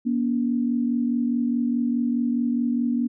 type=tone pair together; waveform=sine; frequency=239.3 / 284.1 Hz; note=A#3 / C#4; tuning=+46 / +43 cents; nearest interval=minor third; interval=297 cents; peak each=-21 / -27 dBFS; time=0.05-3.08 s; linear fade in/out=20 ms; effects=none